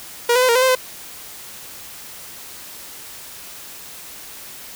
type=tone with pitch steps; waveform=sawtooth; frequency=476.2 / 503 / 511 / 466.9 / 510 / 521 / 511 Hz; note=A#4 / B4 / C5 / A#4 / C5 / C5 / C5; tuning=+37 / +32 / -41 / +3 / -44 / -7 / -41 cents; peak=-9 dBFS; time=0.29-0.752 s; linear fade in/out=5 ms; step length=66 ms; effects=white hiss -37 dBFS RMS until 4.75 s